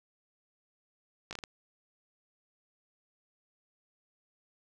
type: slowing click train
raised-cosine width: 0.2 ms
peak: -22 dBFS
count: 5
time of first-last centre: 1.31-1.438 s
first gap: 18 ms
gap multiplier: 1.4
effects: none